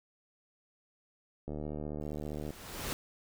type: click train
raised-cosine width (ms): 2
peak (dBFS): -26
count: 78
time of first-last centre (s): 1.48-2.505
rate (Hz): 75.1
type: noise with exponential growth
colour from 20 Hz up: pink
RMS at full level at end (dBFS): -35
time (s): 2.01-2.93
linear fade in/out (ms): 0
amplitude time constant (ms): 200
effects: none